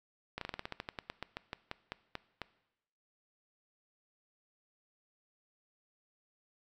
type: slowing click train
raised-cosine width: 0.3 ms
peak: -22 dBFS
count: 19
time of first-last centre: 0.38-2.417 s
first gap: 33 ms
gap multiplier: 1.13
effects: noise-tail reverb RT60 0.9 s tail -19 dB re dry